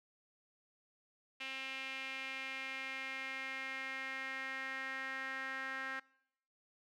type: tone with band-pass filter sweep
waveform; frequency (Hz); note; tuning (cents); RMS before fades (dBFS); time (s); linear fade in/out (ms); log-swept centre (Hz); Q
sawtooth; 266; C4; +29; -43; 1.4-6; 10; 2600 to 1700; 3.9
effects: noise-tail reverb RT60 0.8 s tail -24 dB re dry